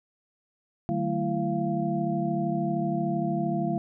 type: tone cluster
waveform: sine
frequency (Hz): 152.1 / 189.4 / 222.4 / 335.7 / 691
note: D#3 / F#3 / A3 / E4 / F5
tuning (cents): -39 / +41 / +19 / +32 / -19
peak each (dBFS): -31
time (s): 0.89-3.78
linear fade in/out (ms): 0
effects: none